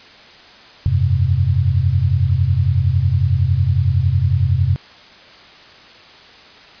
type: chord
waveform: sine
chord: F suspended second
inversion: none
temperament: just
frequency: 87.31 / 98.22 / 130.96 Hz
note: F2 / G2 / C3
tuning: 0 / +4 / +2 cents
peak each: -17 dBFS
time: 0.86-4.76 s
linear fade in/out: 0 ms
effects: white hiss -42 dBFS RMS until 6.8 s + resampled to 11025 Hz